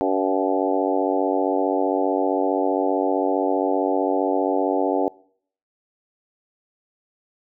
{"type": "harmonic tone with a mistuned harmonic", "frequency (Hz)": 95.3, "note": "G2", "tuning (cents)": -48, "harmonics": [3, 4, 5, 6, 7, 8, 9], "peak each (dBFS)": [-24, -25, -26, -27, -27, -28, -29], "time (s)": [0.01, 5.08], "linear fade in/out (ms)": 0, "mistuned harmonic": 8, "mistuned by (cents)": -19, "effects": ["noise-tail reverb RT60 0.6 s tail -24 dB re dry"]}